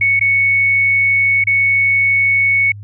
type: tone with dropouts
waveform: sine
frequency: 2217 Hz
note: C#7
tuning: in tune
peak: -10 dBFS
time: 0.01-2.72 s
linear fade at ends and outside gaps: 5 ms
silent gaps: 0.195-0.21 / 1.44-1.47 s
effects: added 102 Hz sine -29 dBFS peak until 2.83 s